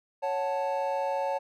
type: chord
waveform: triangle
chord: F# minor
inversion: second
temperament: equal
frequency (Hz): 554.4 / 740 / 880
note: C#5 / F#5 / A5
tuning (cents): 0 / 0 / 0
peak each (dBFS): -28 / -33 / -29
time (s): 0.22-1.39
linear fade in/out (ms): 20
effects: none